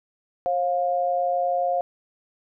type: tone pair together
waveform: sine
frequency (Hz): 538 / 706.6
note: C5 / F5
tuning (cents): +48 / +20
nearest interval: perfect fourth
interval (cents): 472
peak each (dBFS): -25 / -22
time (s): 0.46-1.81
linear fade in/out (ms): 0
effects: none